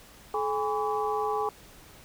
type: tone cluster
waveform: sine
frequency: 428.9 / 817 / 1007 / 1142 Hz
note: A4 / G#5 / B5 / D6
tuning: -44 / -29 / +33 / -49 cents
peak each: -30 / -30 / -35 / -33 dBFS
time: 0.34-1.49 s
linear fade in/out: 2 ms
effects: pink hiss -52 dBFS RMS until 2.04 s